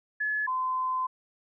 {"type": "tone pair in turn", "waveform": "sine", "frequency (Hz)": [1709, 1027.8], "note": ["G#6", "C6"], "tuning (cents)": [49, -31], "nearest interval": "major sixth", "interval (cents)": 880, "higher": "first", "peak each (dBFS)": -26, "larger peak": "neither", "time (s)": [[0.2, 0.47], [0.47, 1.07]], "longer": "second", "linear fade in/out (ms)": 10, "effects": []}